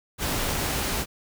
pink noise, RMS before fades -27 dBFS, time 0.18-1.06 s, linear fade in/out 50 ms, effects none

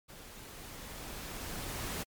pink noise with level ramp, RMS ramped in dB -51 to -37 dBFS, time 0.08-2.04 s, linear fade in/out 20 ms, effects MP3 96 kbps

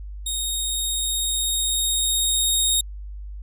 15% pulse tone with level ramp, 3729 Hz, A#7, in tune, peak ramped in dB -17 to -10 dBFS, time 0.26-2.81 s, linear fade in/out 5 ms, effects added 50 Hz sine -32 dBFS peak until 3.42 s + resampled to 32000 Hz

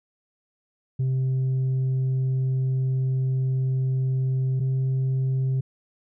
sine tone pair in turn, 130.81 / 131.72 Hz, C3 / C3, 0 / +12 cents, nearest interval unison, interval 12 cents, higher second, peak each -18 dBFS, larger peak neither, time 0.99-4.6 / 4.6-5.61 s, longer first, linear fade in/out 10 ms, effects tanh soft clip ceiling -20 dBFS

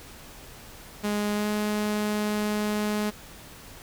sawtooth tone with pitch glide, 207.7 to 210.2 Hz, G#3 to G#3, 0 to +21 cents, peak -21 dBFS, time 1.03-3.11 s, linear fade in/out 20 ms, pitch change +21 cents, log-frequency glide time 1.33-1.48 s, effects pink hiss -46 dBFS RMS until 3.82 s

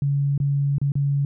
sine tone with dropouts, 141 Hz, C#3, 30 cents sharp, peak -18 dBFS, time 0.02-1.25 s, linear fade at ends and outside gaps 2 ms, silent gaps 0.378-0.401 / 0.783-0.815 / 0.92-0.954 s, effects none

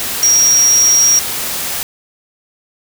sine tone in noise, 5660 Hz, F8, 22 cents sharp, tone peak -7 dBFS, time 0.23-1.19 s, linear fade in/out 0 ms, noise white, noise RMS -20 dBFS, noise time 0-1.83 s, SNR +10 dB, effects none

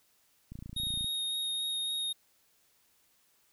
click train, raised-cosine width 5 ms, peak -31 dBFS, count 16, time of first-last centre 0.52-1.044 s, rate 28.6 Hz
square tone with vibrato, 3729 Hz, A#7, in tune, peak -32 dBFS, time 0.76-2.13 s, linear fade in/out 10 ms, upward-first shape sine, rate 3.6 Hz, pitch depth 10 cents each way
effects white hiss -69 dBFS RMS until 3.52 s

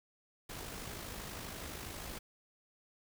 pink noise with amplitude modulation, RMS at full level -43 dBFS, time 0.49-2.19 s, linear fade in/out 10 ms, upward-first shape sine, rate 52.4 Hz, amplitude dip 40%, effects none

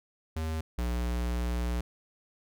square tone pair in turn, 79.7 / 59.98 Hz, D#2 / B1, +42 / -50 cents, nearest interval perfect fourth, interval 492 cents, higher first, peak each -31 / -29 dBFS, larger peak second, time 0.36-0.61 / 0.78-1.81 s, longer second, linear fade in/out 5 ms, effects none

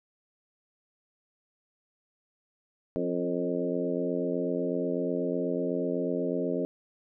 harmonic tone with a mistuned harmonic, 88.1 Hz, F2, 16 cents sharp, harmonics 2 / 3 / 4 / 5 / 6 / 7, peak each -36 / -32 / -34 / -33 / -35 / -36 dBFS, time 2.96-6.65 s, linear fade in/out 0 ms, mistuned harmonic 4, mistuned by -25 cents, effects none

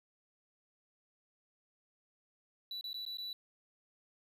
triangle tone with dropouts, 3951 Hz, B7, in tune, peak -38 dBFS, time 2.71-3.33 s, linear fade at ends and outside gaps 2 ms, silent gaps 2.811-2.841 / 2.931-2.942 / 3.052-3.063 / 3.172-3.183 s, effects none

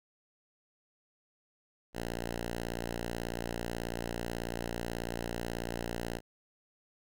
5% pulse tone, 58.27 Hz, A#1, in tune, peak -24 dBFS, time 1.93-6.21 s, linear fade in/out 50 ms, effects none

